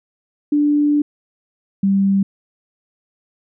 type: tone pair in turn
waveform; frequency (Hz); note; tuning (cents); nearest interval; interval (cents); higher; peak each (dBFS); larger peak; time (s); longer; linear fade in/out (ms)
sine; 293.7 / 196.02; D4 / G3; 0 / 0; perfect fifth; 700; first; -12; neither; 0.52-1.02 / 1.83-2.23; first; 5
effects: none